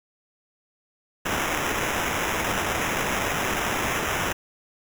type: noise with sample-and-hold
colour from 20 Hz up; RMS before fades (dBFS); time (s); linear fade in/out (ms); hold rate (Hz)
violet; -26; 1.25-4.33; 10; 4410
effects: none